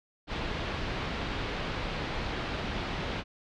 pink low-pass noise, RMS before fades -34 dBFS, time 0.27-3.24 s, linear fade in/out 50 ms, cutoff 4000 Hz, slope 24 dB/octave, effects none

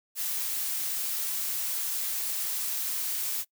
blue noise, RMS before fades -31 dBFS, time 0.15-3.45 s, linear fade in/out 50 ms, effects noise-tail reverb RT60 0.1 s tail -22 dB re dry

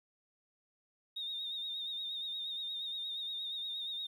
triangle tone with vibrato, 3693 Hz, A#7, 17 cents flat, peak -34 dBFS, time 1.16-4.07 s, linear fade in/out 10 ms, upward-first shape sine, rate 8.5 Hz, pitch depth 48 cents each way, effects tanh soft clip ceiling -35 dBFS + 12-bit

